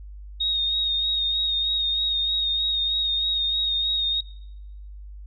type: tone with vibrato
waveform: sine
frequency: 3729 Hz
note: A#7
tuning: in tune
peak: -21 dBFS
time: 0.4-4.21 s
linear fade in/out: 10 ms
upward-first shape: sine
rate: 3.2 Hz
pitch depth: 27 cents each way
effects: noise-tail reverb RT60 1.0 s tail -25 dB re dry + added 50 Hz sine -37 dBFS peak until 5.26 s